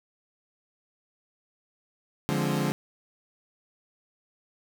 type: chord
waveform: 30% pulse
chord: D half-diminished seventh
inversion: none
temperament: equal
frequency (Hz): 146.83 / 174.61 / 207.7 / 261.6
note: D3 / F3 / Ab3 / C4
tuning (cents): 0 / 0 / 0 / 0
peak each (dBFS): -26 / -28 / -28 / -32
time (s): 2.29-2.72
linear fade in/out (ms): 0
effects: none

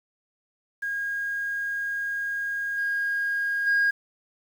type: tone with level steps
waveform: sine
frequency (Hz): 1630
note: G#6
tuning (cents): -33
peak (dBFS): -26 / -23 / -17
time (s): 0.82-3.91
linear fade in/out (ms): 10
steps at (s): 2.77 / 3.66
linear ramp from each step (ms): 20
effects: tanh soft clip ceiling -17 dBFS + 8-bit

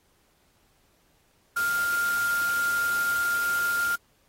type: tone in noise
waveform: sine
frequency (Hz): 1400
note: F6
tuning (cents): +4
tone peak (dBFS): -23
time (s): 1.56-3.96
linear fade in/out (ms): 10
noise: white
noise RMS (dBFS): -36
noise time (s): 1.56-3.96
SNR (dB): +10
effects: pink hiss -66 dBFS RMS until 4.28 s + AAC 48 kbps

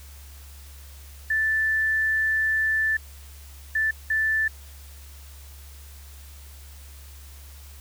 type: tone bursts at uneven times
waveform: sine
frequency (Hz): 1760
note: A6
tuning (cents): 0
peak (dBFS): -20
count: 3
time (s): 1.3-2.97 / 3.75-3.91 / 4.1-4.48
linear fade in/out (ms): 5
effects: added 70 Hz sine -42 dBFS peak until 7.8 s + white hiss -50 dBFS RMS until 7.8 s

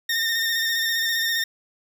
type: tone with vibrato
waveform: 20% pulse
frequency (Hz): 1827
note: A#6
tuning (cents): -35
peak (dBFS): -16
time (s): 0.09-1.44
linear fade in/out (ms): 5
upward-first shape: square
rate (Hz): 15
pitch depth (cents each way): 23
effects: none

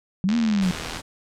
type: linear two-way sweep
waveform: sine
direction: up then down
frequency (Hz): 176.4 to 239.8 to 176.4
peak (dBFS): -18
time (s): 0.24-0.71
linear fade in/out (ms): 0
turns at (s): 0.36
type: click train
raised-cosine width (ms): 0.2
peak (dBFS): -14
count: 56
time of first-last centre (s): 0.29-0.972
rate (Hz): 80.7
type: noise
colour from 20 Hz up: pink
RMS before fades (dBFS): -34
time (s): 0.61-1.02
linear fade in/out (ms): 20
effects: low-pass 9000 Hz 12 dB/octave

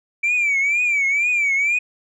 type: tone with vibrato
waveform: sine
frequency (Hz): 2318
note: D7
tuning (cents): -23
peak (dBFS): -14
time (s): 0.23-1.79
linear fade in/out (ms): 10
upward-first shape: triangle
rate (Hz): 2.1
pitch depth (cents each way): 130
effects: tanh soft clip ceiling -14 dBFS

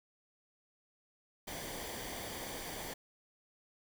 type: noise with comb filter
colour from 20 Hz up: pink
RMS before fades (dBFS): -43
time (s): 1.47-2.94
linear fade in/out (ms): 10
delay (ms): 0.75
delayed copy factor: -0.55
effects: none

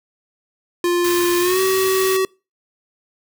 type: tone with pitch glide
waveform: square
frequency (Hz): 350 to 379.5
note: F4 to F#4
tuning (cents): +4 to +44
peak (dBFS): -16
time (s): 0.84-2.25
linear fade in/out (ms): 2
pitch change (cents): +140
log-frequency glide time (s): 1.4-1.61
type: band-stop noise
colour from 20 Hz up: white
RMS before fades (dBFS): -26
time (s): 1.04-2.17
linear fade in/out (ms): 5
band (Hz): 360 to 1000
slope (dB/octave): 48
effects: noise-tail reverb RT60 0.3 s tail -26 dB re dry

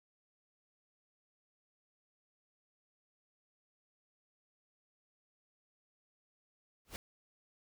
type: noise with exponential growth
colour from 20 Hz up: pink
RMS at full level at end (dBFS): -39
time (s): 6.85-6.96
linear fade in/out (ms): 0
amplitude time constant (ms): 23
effects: none

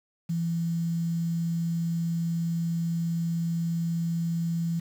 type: tone with quantisation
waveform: sine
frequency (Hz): 167.6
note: E3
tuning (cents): +29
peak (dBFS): -25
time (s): 0.29-4.8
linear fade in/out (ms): 10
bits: 8
effects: none

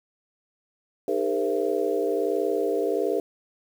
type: tone cluster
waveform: sine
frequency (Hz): 308.3 / 400.9 / 462.2 / 522 / 670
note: D#4 / G4 / A#4 / C5 / E5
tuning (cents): -16 / +39 / -15 / -4 / +28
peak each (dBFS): -31 / -26 / -27 / -30 / -32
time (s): 1.08-3.2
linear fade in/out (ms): 2
effects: 8-bit

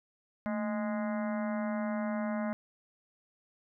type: harmonic tone with a mistuned harmonic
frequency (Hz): 207.7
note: G#3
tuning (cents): 0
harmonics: 1 / 3 / 4 / 5 / 6 / 7 / 8 / 9 / 10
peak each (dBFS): -32 / -37 / -44 / -45 / -48 / -47 / -51 / -52 / -51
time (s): 0.46-2.53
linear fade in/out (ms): 0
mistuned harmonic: 1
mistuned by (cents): +100
effects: none

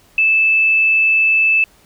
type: tone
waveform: sine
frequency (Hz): 2628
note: E7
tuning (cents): -6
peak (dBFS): -10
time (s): 0.18-1.64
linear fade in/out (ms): 2
effects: pink hiss -51 dBFS RMS until 1.85 s

